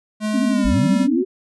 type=tone with pitch glide; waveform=square; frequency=213.5 to 193.53 Hz; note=G#3 to G3; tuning=+48 to -22 cents; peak=-20 dBFS; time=0.2-1.08 s; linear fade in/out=50 ms; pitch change=-170 cents; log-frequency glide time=0.49-0.76 s
type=tone with vibrato; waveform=sine; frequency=257.9 Hz; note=C4; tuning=25 cents flat; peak=-17 dBFS; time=0.33-1.23 s; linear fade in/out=20 ms; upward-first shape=sine; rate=12 Hz; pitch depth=120 cents each way
type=linear sweep; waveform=sine; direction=up; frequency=32.7 to 386 Hz; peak=-18 dBFS; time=0.64-1.25 s; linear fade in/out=20 ms
effects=resampled to 24000 Hz